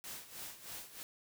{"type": "noise with tremolo", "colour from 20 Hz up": "white", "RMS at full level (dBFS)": -45, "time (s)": [0.04, 1.03], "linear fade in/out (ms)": 0, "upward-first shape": "sine", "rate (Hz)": 3.2, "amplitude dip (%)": 75, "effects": []}